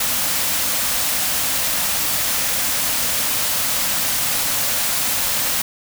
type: band-stop noise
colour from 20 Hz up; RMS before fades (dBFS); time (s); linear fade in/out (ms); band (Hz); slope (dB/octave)
white; -20; 0-5.62; 5; 320 to 460; 96
effects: none